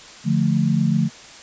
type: chord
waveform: sine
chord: D minor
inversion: none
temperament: equal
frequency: 146.83 / 174.61 / 220 Hz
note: D3 / F3 / A3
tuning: 0 / 0 / 0 cents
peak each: -20 dBFS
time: 0.24-1.1 s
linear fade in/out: 50 ms
effects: white hiss -41 dBFS RMS until 1.42 s + resampled to 16000 Hz